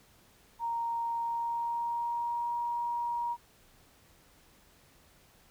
sine tone with pitch glide, 931 to 948.9 Hz, A#5 to A#5, -2 to +31 cents, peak -30 dBFS, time 0.59-3.37 s, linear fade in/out 50 ms, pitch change +33 cents, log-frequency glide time 1.19-2.56 s, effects pink hiss -62 dBFS RMS until 5.5 s

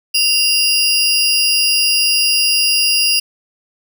35% pulse tone pair together, 2779 / 4900 Hz, F7 / D#8, -9 / -27 cents, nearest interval minor seventh, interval 982 cents, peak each -13 dBFS, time 0.14-3.2 s, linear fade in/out 10 ms, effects none

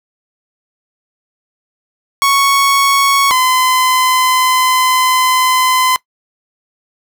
sawtooth tone pair in turn, 1108.7 / 1023 Hz, C#6 / C6, 0 / -39 cents, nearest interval minor second, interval 139 cents, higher first, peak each -5 / -6 dBFS, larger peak first, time 2.22-3.31 / 3.31-5.96 s, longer second, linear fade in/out 0 ms, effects noise-tail reverb RT60 0.1 s tail -21 dB re dry

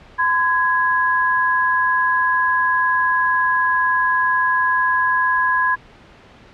sine tone pair together, 1019.1 / 1661.2 Hz, C6 / G#6, -46 / 0 cents, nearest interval minor sixth, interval 846 cents, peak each -17 dBFS, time 0.18-5.76 s, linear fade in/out 20 ms, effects pink hiss -45 dBFS RMS until 6.53 s + low-pass 3000 Hz 12 dB/octave

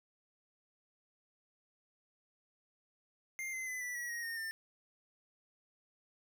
square tone with pitch steps, 2107 / 2060 / 2014 / 1969.3 / 1925.4 / 1882.6 / 1840.6 / 1799.6 Hz, C7 / C7 / B6 / B6 / B6 / A#6 / A#6 / A6, +12 / -28 / +33 / -5 / -45 / +17 / -22 / +39 cents, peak -39 dBFS, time 3.39-4.51 s, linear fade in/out 0 ms, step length 140 ms, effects none

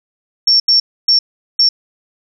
sine tone bursts at uneven times, 5460 Hz, F8, 40 cents flat, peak -7 dBFS, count 4, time 0.47-0.6 / 0.68-0.8 / 1.08-1.19 / 1.59-1.69 s, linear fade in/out 5 ms, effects 8-bit

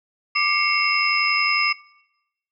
sine tone cluster, 1182 / 2130 / 2221 / 2721 / 5090 Hz, D6 / C7 / C#7 / F7 / D#8, +11 / +30 / +3 / -46 / +39 cents, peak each -24 dBFS, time 0.35-1.73 s, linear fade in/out 10 ms, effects noise-tail reverb RT60 0.9 s tail -22 dB re dry

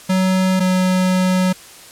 square tone pair in turn, 187 / 184.85 Hz, F#3 / F#3, +19 / -1 cents, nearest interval unison, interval 20 cents, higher first, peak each -14 dBFS, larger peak neither, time 0.09-0.6 / 0.6-1.53 s, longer second, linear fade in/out 10 ms, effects white hiss -40 dBFS RMS until 1.91 s + low-pass 11000 Hz 12 dB/octave

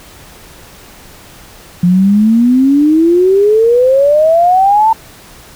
sine exponential sweep, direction up, 173.4 to 907 Hz, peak -5 dBFS, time 1.83-4.93 s, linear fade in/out 5 ms, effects pink hiss -37 dBFS RMS until 5.55 s

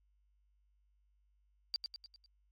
sine tone with echo, 4699 Hz, D8, in tune, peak -31 dBFS, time 1.74-1.76 s, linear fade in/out 0 ms, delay 100 ms, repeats 5, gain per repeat -6 dB, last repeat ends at 2.26 s, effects added 50 Hz sine -70 dBFS peak until 2.51 s + MP3 96 kbps

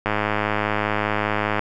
click train, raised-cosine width 0.5 ms, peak -6 dBFS, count 162, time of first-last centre 0.06-1.593 s, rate 105 Hz, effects none

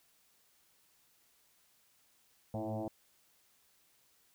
sine tone with frequency modulation, 215.5 Hz, A3, 36 cents flat, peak -35 dBFS, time 2.54-2.88 s, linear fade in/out 2 ms, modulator 109 Hz, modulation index 5.1, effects white hiss -70 dBFS RMS until 4.34 s

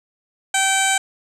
15% pulse tone with low-pass filter, 773 Hz, G5, 24 cents flat, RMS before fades -18 dBFS, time 0.54-0.98 s, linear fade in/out 5 ms, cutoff 8300 Hz, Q 3.1, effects none

